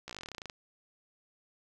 slowing click train, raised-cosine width 0.2 ms, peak -24 dBFS, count 17, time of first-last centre 0.08-0.498 s, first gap 15 ms, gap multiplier 1.07, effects none

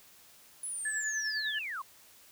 sine linear sweep, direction down, 10330 to 1004 Hz, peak -35 dBFS, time 0.63-1.82 s, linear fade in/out 5 ms
sine tone with tremolo, 1730 Hz, A6, 30 cents flat, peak -30 dBFS, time 0.85-1.59 s, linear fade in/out 5 ms, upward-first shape triangle, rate 10 Hz, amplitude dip 55%
effects white hiss -58 dBFS RMS until 2.31 s

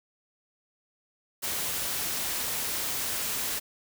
white noise, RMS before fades -31 dBFS, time 1.42-3.6 s, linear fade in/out 20 ms, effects none

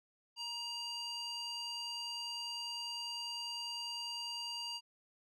square tone with band-pass filter, 945 Hz, A#5, 23 cents sharp, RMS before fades -42 dBFS, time 0.36-4.81 s, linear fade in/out 50 ms, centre 4000 Hz, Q 5.8, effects none

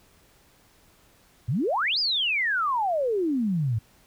sine exponential two-way sweep, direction up then down, 103.9 to 5160 to 103.9 Hz, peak -22 dBFS, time 1.48-3.79 s, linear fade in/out 10 ms, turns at 1.99 s, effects pink hiss -59 dBFS RMS until 4.06 s

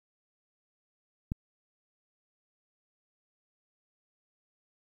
click, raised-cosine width 5 ms, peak -19 dBFS, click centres 1.319 s, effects 10-bit

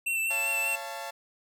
square tone with vibrato, 2685 Hz, E7, 31 cents sharp, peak -27 dBFS, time 0.06-0.76 s, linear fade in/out 10 ms, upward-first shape triangle, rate 5.1 Hz, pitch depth 31 cents each way
sawtooth chord, Db augmented, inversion none, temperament equal with one note detuned, 554.4 / 683.7 / 880 Hz, Db5 / F5 / A5, 0 / -37 / 0 cents, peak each -38 / -36 / -35 dBFS, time 0.3-1.11 s, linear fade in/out 10 ms
effects none

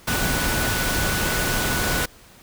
sine tone in noise, 1480 Hz, F#6, in tune, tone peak -28 dBFS, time 0.07-2.06 s, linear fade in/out 10 ms, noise pink, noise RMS -23 dBFS, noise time 0.07-2.06 s, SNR -8 dB, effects pink hiss -49 dBFS RMS until 2.42 s

